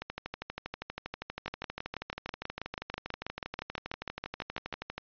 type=two click trains; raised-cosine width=0.3 ms; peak=-20 / -19 dBFS; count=63 / 21; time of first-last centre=0.02-4.98 / 1.48-4.727 s; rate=12.5 / 6.16 Hz; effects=resampled to 11025 Hz